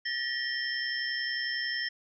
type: tone cluster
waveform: sine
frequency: 1778 / 1909 / 3158 / 5300 Hz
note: A6 / A#6 / G7 / E8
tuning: +18 / +41 / +12 / +9 cents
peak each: -37 / -33 / -39 / -35 dBFS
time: 0.05-1.89 s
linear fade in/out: 10 ms
effects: none